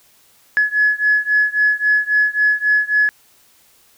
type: beating tone pair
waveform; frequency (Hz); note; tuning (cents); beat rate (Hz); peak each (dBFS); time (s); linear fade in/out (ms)
sine; 1697 / 1700.7; G#6 / G#6; +37 / +41; 3.7; -15 / -16; 0.57-3.09; 0
effects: tanh soft clip ceiling -5 dBFS + white hiss -53 dBFS RMS until 3.97 s